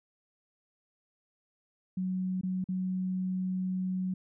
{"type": "tone with dropouts", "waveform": "sine", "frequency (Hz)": 185.5, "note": "F#3", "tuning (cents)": 5, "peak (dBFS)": -29, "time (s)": [1.97, 4.14], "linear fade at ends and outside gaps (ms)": 5, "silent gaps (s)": [[2.412, 2.433], [2.642, 2.687]], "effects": []}